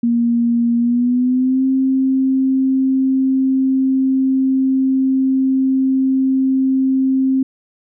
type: tone with pitch glide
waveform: sine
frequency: 235.6 to 264.5 Hz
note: A#3 to C4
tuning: +19 to +19 cents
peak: -12 dBFS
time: 0.03-7.43 s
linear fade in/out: 5 ms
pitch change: +200 cents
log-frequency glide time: 0.77-1.65 s
effects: none